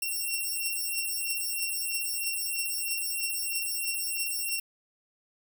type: beating tone pair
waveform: 5% pulse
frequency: 2728 / 2731.1 Hz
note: F7 / F7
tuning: -41 / -39 cents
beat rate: 3.1 Hz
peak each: -23 dBFS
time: 0.02-4.6 s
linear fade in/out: 5 ms
effects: none